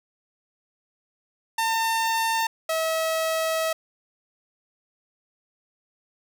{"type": "tone pair in turn", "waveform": "sawtooth", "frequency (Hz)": [903, 644.3], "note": ["A5", "E5"], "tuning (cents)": [45, -40], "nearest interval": "tritone", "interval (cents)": 585, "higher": "first", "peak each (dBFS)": [-18, -19], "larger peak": "first", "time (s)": [[1.58, 2.47], [2.69, 3.73]], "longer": "second", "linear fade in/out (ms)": 5, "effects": []}